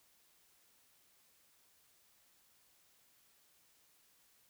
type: silence
effects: white hiss -70 dBFS RMS until 4.49 s